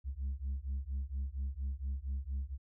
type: beating tone pair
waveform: sine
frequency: 65.6 / 69.9 Hz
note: C2 / C#2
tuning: +5 / +15 cents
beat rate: 4.3 Hz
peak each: -36 / -36 dBFS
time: 0.04-2.58 s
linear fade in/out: 50 ms
effects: tanh soft clip ceiling -32 dBFS